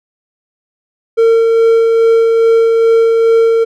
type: tone with tremolo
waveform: triangle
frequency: 455.6 Hz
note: A#4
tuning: 40 cents flat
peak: -3 dBFS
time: 1.17-3.65 s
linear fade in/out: 20 ms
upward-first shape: sine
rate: 2.4 Hz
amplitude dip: 25%
effects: none